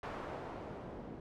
white noise with low-pass filter sweep, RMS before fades -45 dBFS, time 0.03-1.2 s, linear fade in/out 2 ms, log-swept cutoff 1100 to 420 Hz, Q 0.89, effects none

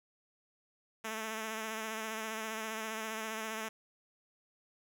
5% pulse tone with vibrato, 220 Hz, A3, in tune, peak -26 dBFS, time 1.04-3.69 s, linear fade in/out 10 ms, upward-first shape sine, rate 15 Hz, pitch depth 28 cents each way, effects none

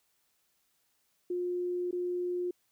sine tone with dropouts, 356.2 Hz, F4, 34 cents sharp, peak -30 dBFS, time 1.3-2.51 s, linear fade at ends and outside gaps 5 ms, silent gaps 1.911-1.927 s, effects white hiss -74 dBFS RMS until 2.71 s

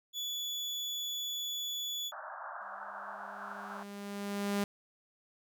35% pulse tone, 3433 Hz, A7, 43 cents flat, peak -33 dBFS, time 0.13-2.12 s, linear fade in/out 50 ms
white band-pass noise, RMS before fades -44 dBFS, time 2.12-3.83 s, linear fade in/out 0 ms, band 590 to 1600 Hz, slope 96 dB/octave
sawtooth tone with exponential growth, 201.8 Hz, G#3, 49 cents flat, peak -25 dBFS, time 2.61-4.64 s, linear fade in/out 2 ms, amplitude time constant 440 ms
effects none

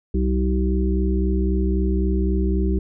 harmonic tone, 63.8 Hz, C2, 43 cents flat, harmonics 1 / 3 / 5 / 6, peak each -19 / -24 / -27 / -27 dBFS, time 0.14-2.79 s, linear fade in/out 5 ms, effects none

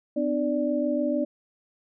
sine tone cluster, 255.5 / 302.2 / 585 Hz, C4 / D4 / D5, -41 / +50 / -7 cents, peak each -27 dBFS, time 0.16-1.25 s, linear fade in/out 10 ms, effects none

